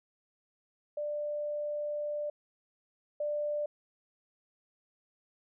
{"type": "tone pair in turn", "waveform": "sine", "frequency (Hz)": [592, 592], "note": ["D5", "D5"], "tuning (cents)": [14, 14], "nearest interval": "unison", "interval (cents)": 0, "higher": "neither", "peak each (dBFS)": [-32, -30], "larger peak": "second", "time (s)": [[0.97, 2.3], [3.2, 3.66]], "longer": "first", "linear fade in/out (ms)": 5, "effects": []}